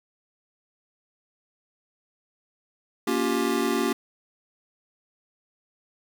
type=chord; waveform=square; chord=G half-diminished seventh; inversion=first; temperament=just; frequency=235.2 / 282.2 / 352.8 / 392 Hz; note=Bb3 / Db4 / F4 / G4; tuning=+16 / +31 / +18 / 0 cents; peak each=-29 dBFS; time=3.07-3.93 s; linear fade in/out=5 ms; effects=9-bit